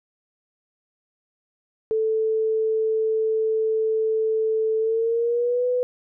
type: tone with pitch glide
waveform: sine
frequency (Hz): 440 to 496.7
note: A4 to B4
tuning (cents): 0 to +10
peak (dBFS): -19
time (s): 1.91-5.83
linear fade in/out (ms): 0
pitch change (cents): +210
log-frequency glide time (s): 4.79-5.66
effects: none